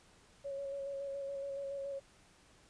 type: tone with vibrato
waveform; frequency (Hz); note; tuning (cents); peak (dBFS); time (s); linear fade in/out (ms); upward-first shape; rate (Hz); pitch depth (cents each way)
sine; 554.4; C#5; 0; -38; 0.44-2; 20; square; 7.1; 18
effects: pink hiss -64 dBFS RMS until 2.69 s + resampled to 22050 Hz